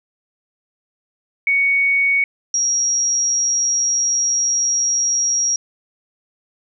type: tone pair in turn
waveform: sine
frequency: 2230 / 5658 Hz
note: C#7 / F8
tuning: +10 / +22 cents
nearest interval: octave + major third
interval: 1612 cents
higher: second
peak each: -13 / -15 dBFS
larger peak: first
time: 1.47-2.24 / 2.54-5.56 s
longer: second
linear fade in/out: 2 ms
effects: none